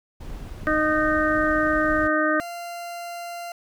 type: noise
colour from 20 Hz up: brown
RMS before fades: -35 dBFS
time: 0.2-2.08 s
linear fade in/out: 10 ms
type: clicks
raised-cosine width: 3 ms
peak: -25 dBFS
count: 3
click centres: 0.633 / 1.375 / 1.439 s
type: harmonic tone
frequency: 308.1 Hz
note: D#4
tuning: 17 cents flat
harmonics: 1 / 2 / 4 / 5 / 6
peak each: -24 / -24 / -25 / -25 / -28 dBFS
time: 0.67-2.4 s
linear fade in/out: 0 ms
type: tone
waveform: 40% pulse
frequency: 692 Hz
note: F5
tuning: 16 cents flat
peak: -31 dBFS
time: 2.4-3.52 s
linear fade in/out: 2 ms
effects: none